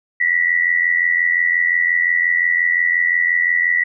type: tone with amplitude modulation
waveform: sine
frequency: 1950 Hz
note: B6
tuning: 23 cents flat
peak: -10 dBFS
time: 0.2-3.84 s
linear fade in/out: 10 ms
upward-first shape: sine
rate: 85.7 Hz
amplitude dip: 75%
effects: none